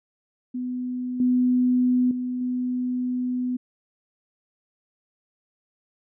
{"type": "tone with level steps", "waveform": "sine", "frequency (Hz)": 250, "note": "B3", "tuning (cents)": 21, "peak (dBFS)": [-26, -17, -25, -23], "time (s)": [0.54, 3.57], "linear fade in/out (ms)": 10, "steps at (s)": [1.2, 2.11, 2.41], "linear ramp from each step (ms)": 2, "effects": []}